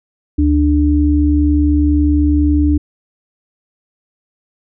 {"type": "tone pair together", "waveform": "sine", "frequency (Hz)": [74, 296], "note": ["D2", "D4"], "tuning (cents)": [14, 14], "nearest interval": "2 octaves", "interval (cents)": 2400, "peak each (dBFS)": -12, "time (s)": [0.38, 2.78], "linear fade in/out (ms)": 10, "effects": []}